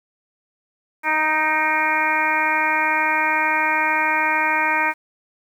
harmonic tone with a mistuned harmonic, 311.1 Hz, D#4, in tune, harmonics 1 / 2 / 3 / 4 / 5 / 6 / 7 / 8, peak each -32 / -31 / -21 / -28 / -24 / -25 / -25 / -25 dBFS, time 1.03-4.94 s, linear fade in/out 50 ms, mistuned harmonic 8, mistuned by -66 cents, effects 8-bit

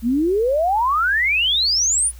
sine exponential sweep, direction up, 220 to 10100 Hz, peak -15 dBFS, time 0.02-2.12 s, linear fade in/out 50 ms, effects added 60 Hz sine -36 dBFS peak until 2.19 s + white hiss -50 dBFS RMS until 2.19 s

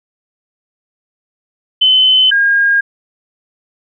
sine tone pair in turn, 3044 / 1622.3 Hz, F#7 / G#6, +48 / -41 cents, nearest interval major seventh, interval 1089 cents, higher first, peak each -6 / -8 dBFS, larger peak first, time 1.81-2.31 / 2.31-2.81 s, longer neither, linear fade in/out 10 ms, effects none

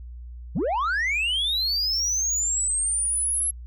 sine linear sweep, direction up, 116.54 to 11175 Hz, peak -19 dBFS, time 0.55-3.51 s, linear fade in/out 10 ms, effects tanh soft clip ceiling -21 dBFS + added 60 Hz sine -36 dBFS peak until 3.66 s

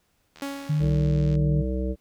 click train, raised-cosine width 0.2 ms, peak -28 dBFS, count 79, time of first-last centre 0.36-1.354 s, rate 78.5 Hz
sawtooth tone with exponential decay, 278.5 Hz, C#4, 8 cents sharp, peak -24 dBFS, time 0.42-1.44 s, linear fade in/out 2 ms, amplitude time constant 220 ms
sine tone, 150.5 Hz, D3, 43 cents sharp, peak -20 dBFS, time 0.69-1.62 s, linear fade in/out 10 ms
harmonic tone, 63.9 Hz, C2, 40 cents flat, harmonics 1 / 3 / 5 / 7 / 9, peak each -26 / -31 / -33 / -34 / -36 dBFS, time 0.79-1.96 s, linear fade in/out 50 ms
effects pink hiss -69 dBFS RMS until 2 s

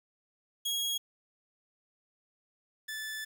sawtooth tone pair in turn, 3303 / 1746.6 Hz, G#7 / A6, -10 / -13 cents, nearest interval major seventh, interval 1103 cents, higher first, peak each -27 / -33 dBFS, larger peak first, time 0.65-0.98 / 2.88-3.25 s, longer second, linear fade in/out 10 ms, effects 10-bit

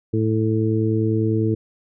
harmonic tone, 110 Hz, A2, in tune, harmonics 1 / 2 / 3 / 4, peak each -20 / -25 / -22 / -25 dBFS, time 0.13-1.55 s, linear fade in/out 10 ms, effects none

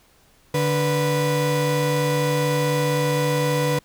35% pulse tone pair together, 146.83 / 491.9 Hz, D3 / B4, 0 / -7 cents, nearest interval octave + major sixth, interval 2093 cents, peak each -20 dBFS, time 0.54-3.79 s, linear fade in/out 5 ms, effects pink hiss -57 dBFS RMS until 3.84 s

